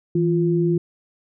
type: tone pair together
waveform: sine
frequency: 164 / 347.5 Hz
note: E3 / F4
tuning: -9 / -9 cents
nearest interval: octave + minor second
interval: 1300 cents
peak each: -19 dBFS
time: 0.15-0.78 s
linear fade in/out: 5 ms
effects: none